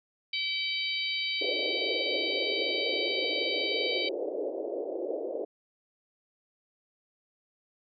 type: harmonic tone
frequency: 768 Hz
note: G5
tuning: 36 cents flat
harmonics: 3 / 4 / 5 / 6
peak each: -33 / -34 / -35 / -36 dBFS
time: 0.33-4.09 s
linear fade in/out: 5 ms
type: band-pass noise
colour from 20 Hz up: white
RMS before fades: -34 dBFS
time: 1.41-5.45 s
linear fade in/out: 5 ms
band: 330 to 590 Hz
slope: 48 dB/octave
effects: none